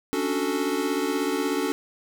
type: chord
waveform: square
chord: D major seventh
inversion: third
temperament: equal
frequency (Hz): 277.2 / 293.7 / 370 / 440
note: C#4 / D4 / F#4 / A4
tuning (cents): 0 / 0 / 0 / 0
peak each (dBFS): -30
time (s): 0.13-1.72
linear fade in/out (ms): 0
effects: none